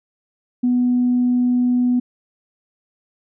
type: tone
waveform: sine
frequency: 246.9 Hz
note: B3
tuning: in tune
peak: -13 dBFS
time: 0.63-2 s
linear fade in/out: 10 ms
effects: tanh soft clip ceiling -9 dBFS